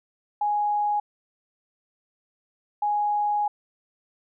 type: tone bursts at uneven times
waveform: sine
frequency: 830.6 Hz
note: G#5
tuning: in tune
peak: -21 dBFS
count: 2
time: 0.41-1 / 2.82-3.48 s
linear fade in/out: 5 ms
effects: none